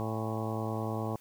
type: harmonic tone with a mistuned harmonic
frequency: 110 Hz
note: A2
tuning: in tune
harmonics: 1 / 2 / 3 / 4 / 5 / 6 / 7 / 8 / 9 / 10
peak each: -35 / -38 / -40 / -41 / -42 / -43 / -43 / -44 / -45 / -45 dBFS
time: 0-1.16 s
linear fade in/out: 0 ms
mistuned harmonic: 8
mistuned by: -81 cents
effects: white hiss -60 dBFS RMS until 1.2 s